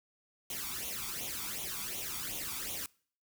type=noise with flanger; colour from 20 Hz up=white; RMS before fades=-39 dBFS; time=0.5-2.86 s; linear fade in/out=2 ms; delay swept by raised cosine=0.3 to 0.89 ms; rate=2.7 Hz; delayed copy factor=+0.75; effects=noise-tail reverb RT60 0.5 s tail -24 dB re dry